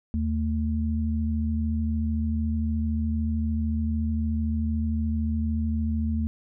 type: tone pair together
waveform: sine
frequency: 78.7 / 222.6 Hz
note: D#2 / A3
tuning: +20 / +20 cents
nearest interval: octave + tritone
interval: 1800 cents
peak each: -25 / -27 dBFS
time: 0.14-6.27 s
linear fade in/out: 0 ms
effects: none